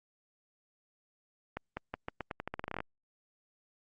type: accelerating click train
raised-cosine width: 0.5 ms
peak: -21 dBFS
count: 17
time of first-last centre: 1.57-2.804 s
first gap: 200 ms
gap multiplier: 0.85
effects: Opus 48 kbps